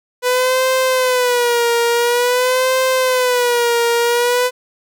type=tone with vibrato; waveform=sawtooth; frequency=493.9 Hz; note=B4; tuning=in tune; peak=-9 dBFS; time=0.22-4.51 s; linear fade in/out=50 ms; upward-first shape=sine; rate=0.48 Hz; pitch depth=88 cents each way; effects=none